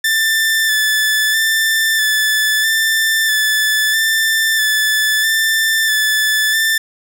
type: tone with vibrato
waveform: sawtooth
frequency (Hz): 1760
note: A6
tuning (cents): 0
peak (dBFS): -9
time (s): 0.04-6.78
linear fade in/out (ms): 5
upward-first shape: square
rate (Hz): 0.77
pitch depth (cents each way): 19
effects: none